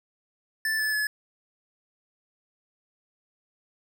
square tone with pitch steps, 1760 / 1734.8 / 1709.9 Hz, A6 / A6 / A6, 0 / -25 / -50 cents, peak -25 dBFS, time 0.65-1.07 s, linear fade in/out 2 ms, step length 140 ms, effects none

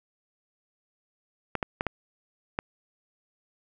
clicks, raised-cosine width 0.5 ms, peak -12 dBFS, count 5, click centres 1.553 / 1.628 / 1.809 / 1.867 / 2.589 s, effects none

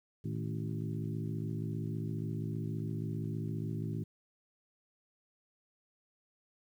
harmonic tone with a mistuned harmonic, 55 Hz, A1, in tune, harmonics 2 / 3 / 4 / 5 / 6 / 7, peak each -38 / -38 / -43 / -46 / -46 / -49 dBFS, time 0.24-4.04 s, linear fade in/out 10 ms, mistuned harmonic 3, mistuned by -93 cents, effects 11-bit

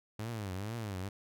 sawtooth tone with vibrato, 103.83 Hz, G#2, in tune, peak -33 dBFS, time 0.19-1.09 s, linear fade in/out 5 ms, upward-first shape triangle, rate 2.2 Hz, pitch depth 250 cents each way, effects none

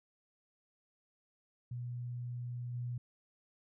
sine tone with level steps, 121.9 Hz, B2, 22 cents flat, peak -38 / -36 dBFS, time 1.71-2.98 s, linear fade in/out 5 ms, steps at 2.73 s, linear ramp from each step 20 ms, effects none

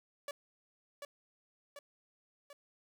sawtooth tone with echo, 573 Hz, D5, 43 cents flat, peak -35 dBFS, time 0.28-0.31 s, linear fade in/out 2 ms, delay 740 ms, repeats 3, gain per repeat -4 dB, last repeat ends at 2.53 s, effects none

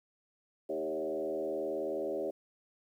sine tone with frequency modulation, 473.8 Hz, A#4, 28 cents sharp, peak -32 dBFS, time 0.69-2.31 s, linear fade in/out 10 ms, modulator 78.9 Hz, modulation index 2, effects 11-bit

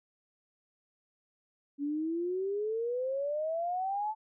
sine exponential sweep, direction up, 280.2 to 880 Hz, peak -30 dBFS, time 1.78-4.15 s, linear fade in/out 50 ms, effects none

